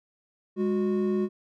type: tone pair together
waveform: triangle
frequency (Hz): 205.4 / 366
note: G#3 / F#4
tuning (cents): -19 / -19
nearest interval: minor seventh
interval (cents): 1000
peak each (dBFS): -24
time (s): 0.56-1.29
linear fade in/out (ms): 50
effects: none